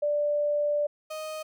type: tone pair in turn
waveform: sine / 35% pulse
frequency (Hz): 588 / 623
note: D5 / D#5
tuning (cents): +2 / +2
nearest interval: minor second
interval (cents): 100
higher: second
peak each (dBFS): -23 / -32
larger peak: first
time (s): 0.02-0.87 / 1.1-1.43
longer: first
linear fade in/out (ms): 10
effects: none